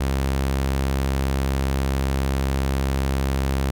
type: tone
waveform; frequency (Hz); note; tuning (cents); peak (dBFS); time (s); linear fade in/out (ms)
sawtooth; 67.4; C#2; -48; -16; 0-3.71; 10
effects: none